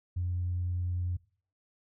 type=tone; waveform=sine; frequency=89 Hz; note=F2; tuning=33 cents sharp; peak=-28 dBFS; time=0.16-1.17 s; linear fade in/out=10 ms; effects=noise-tail reverb RT60 0.5 s tail -22 dB re dry + tanh soft clip ceiling -24 dBFS